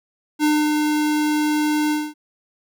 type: tone with ADSR envelope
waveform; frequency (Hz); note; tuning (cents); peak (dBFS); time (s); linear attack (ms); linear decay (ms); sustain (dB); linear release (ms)
square; 301.7; D4; +47; -15; 0.39-2.14; 48; 250; -3; 230
effects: none